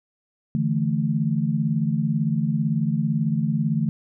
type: chord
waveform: sine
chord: D suspended second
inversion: none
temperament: equal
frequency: 146.83 / 164.81 / 220 Hz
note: D3 / E3 / A3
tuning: 0 / 0 / 0 cents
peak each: -24 dBFS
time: 0.55-3.89 s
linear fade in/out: 0 ms
effects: none